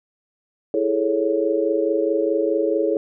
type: chord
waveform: sine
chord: A major seventh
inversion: second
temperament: equal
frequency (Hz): 329.6 / 415.3 / 440 / 554.4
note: E4 / G#4 / A4 / C#5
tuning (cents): 0 / 0 / 0 / 0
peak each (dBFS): -23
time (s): 0.74-2.97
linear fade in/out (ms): 2
effects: none